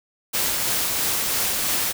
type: noise with tremolo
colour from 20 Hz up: white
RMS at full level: -22 dBFS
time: 0.33-1.93 s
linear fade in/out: 20 ms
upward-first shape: triangle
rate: 3 Hz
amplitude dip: 25%
effects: none